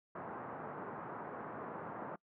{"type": "band-pass noise", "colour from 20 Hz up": "white", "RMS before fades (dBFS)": -45, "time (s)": [0.15, 2.16], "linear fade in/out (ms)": 5, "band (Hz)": [120, 1300], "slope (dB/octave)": 24, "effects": ["noise-tail reverb RT60 0.1 s tail -25 dB re dry", "low-pass 2000 Hz 12 dB/octave"]}